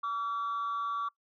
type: tone pair together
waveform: sine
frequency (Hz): 1146 / 1362.8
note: D6 / F6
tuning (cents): -43 / -43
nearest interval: minor third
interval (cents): 300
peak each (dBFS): -29 / -37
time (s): 0.03-1.09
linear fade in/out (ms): 10
effects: noise-tail reverb RT60 0.1 s tail -24 dB re dry + tanh soft clip ceiling -28 dBFS